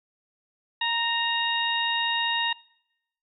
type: harmonic tone with a mistuned harmonic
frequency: 935 Hz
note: A#5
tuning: 5 cents sharp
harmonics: 1 / 2 / 3 / 4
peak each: -29 / -29 / -29 / -29 dBFS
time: 0.81-2.53 s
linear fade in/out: 5 ms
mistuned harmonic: 2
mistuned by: -19 cents
effects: noise-tail reverb RT60 0.8 s tail -22 dB re dry